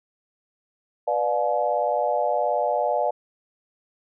sine chord, B diminished seventh, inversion none, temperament just, 493.9 / 592.7 / 711.2 / 853.4 Hz, B4 / D5 / F5 / Ab5, 0 / +16 / +31 / +47 cents, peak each -28 / -24 / -25 / -27 dBFS, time 1.07-3.11 s, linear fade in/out 10 ms, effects none

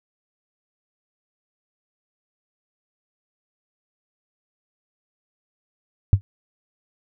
sine tone with exponential decay, 98 Hz, G2, in tune, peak -5 dBFS, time 6.13-6.21 s, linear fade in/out 0 ms, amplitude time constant 16 ms, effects none

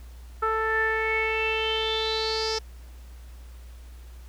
sawtooth tone with low-pass filter sweep, 441.5 Hz, A4, 6 cents sharp, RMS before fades -26 dBFS, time 0.42-2.59 s, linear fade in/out 10 ms, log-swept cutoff 1400 to 5300 Hz, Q 8.3, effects added 60 Hz sine -41 dBFS peak until 4.28 s + pink hiss -56 dBFS RMS until 4.28 s

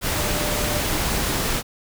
sine tone in noise, 595 Hz, D5, 22 cents sharp, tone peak -30 dBFS, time 0.15-0.85 s, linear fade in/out 50 ms, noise pink, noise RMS -23 dBFS, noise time 0.01-1.63 s, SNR -10 dB, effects none

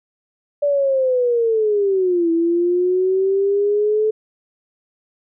sine linear two-way sweep, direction down then up, 583 to 329.6 to 435.4 Hz, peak -14 dBFS, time 0.62-4.11 s, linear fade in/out 10 ms, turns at 2.31 s, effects none

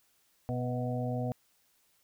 harmonic tone with a mistuned harmonic, 123.47 Hz, B2, in tune, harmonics 1 / 2 / 4 / 5 / 6, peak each -33 / -36 / -39 / -40 / -41 dBFS, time 0.49-1.32 s, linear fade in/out 0 ms, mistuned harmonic 5, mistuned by +44 cents, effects white hiss -70 dBFS RMS until 2.03 s

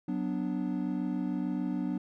triangle chord, B minor, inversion second, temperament equal, 185 / 246.9 / 293.7 Hz, F#3 / B3 / D4, 0 / 0 / 0 cents, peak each -32 dBFS, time 0.08-1.98 s, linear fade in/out 5 ms, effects none

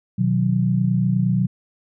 sine tone cluster, 124.8 / 156.2 / 184.6 Hz, B2 / D#3 / F#3, +19 / +7 / -4 cents, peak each -20 / -24 / -19 dBFS, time 0.18-1.47 s, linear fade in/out 10 ms, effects none

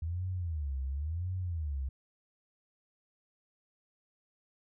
sine tone with vibrato, 78.4 Hz, D#2, 14 cents sharp, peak -32 dBFS, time 0.02-1.89 s, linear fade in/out 5 ms, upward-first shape sine, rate 0.94 Hz, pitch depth 290 cents each way, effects none

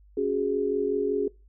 sine chord, C# suspended fourth, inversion none, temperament equal, 277.2 / 370 / 415.3 Hz, C#4 / F#4 / G#4, 0 / 0 / 0 cents, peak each -31 / -29 / -25 dBFS, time 0.17-1.28 s, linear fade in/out 5 ms, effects noise-tail reverb RT60 0.3 s tail -25 dB re dry + added 50 Hz sine -52 dBFS peak until 1.48 s

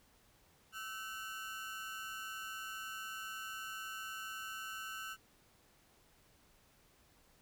30% pulse ring-modulated tone, 1422 Hz, F6, 31 cents sharp, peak -37 dBFS, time 0.72-5.17 s, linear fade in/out 50 ms, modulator 108 Hz, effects pink hiss -68 dBFS RMS until 7.41 s

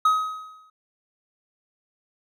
triangle tone with exponential decay, 1266 Hz, D#6, 30 cents sharp, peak -12 dBFS, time 0.05-0.7 s, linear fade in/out 5 ms, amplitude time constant 140 ms, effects none

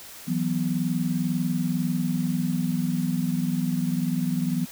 sine chord, E suspended second, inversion none, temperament equal, 164.81 / 185 / 246.9 Hz, E3 / F#3 / B3, 0 / 0 / 0 cents, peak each -27 dBFS, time 0.27-4.66 s, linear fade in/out 20 ms, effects white hiss -43 dBFS RMS until 4.71 s

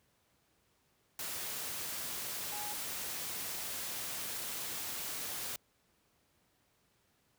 sine tone in noise, 830.6 Hz, G#5, in tune, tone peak -44 dBFS, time 2.52-2.73 s, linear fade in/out 2 ms, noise white, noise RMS -40 dBFS, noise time 1.19-5.56 s, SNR -7 dB, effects pink hiss -73 dBFS RMS until 7.38 s + high-pass 60 Hz 12 dB/octave

